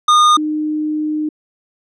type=tone pair in turn; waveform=square / sine; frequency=1222 / 305.5 Hz; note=D#6 / D#4; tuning=-32 / -32 cents; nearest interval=2 octaves; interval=2400 cents; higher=first; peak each=-8 / -16 dBFS; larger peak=first; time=0.08-0.37 / 0.37-1.29 s; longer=second; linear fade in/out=5 ms; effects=low-pass 6000 Hz 12 dB/octave